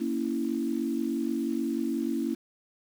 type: chord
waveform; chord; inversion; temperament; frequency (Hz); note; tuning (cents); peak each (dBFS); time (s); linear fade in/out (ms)
sine; A# diminished; none; equal with one note detuned; 233.1 / 279.4 / 329.6; A#3 / C#4 / E4; 0 / +14 / 0; -31; 0-2.35; 10
effects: 8-bit